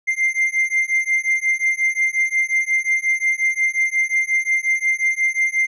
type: beating tone pair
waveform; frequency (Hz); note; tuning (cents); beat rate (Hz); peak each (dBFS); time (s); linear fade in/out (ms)
triangle; 2093 / 2098.6; C7 / C7; 0 / +5; 5.6; -18; 0.07-5.67; 20
effects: resampled to 24000 Hz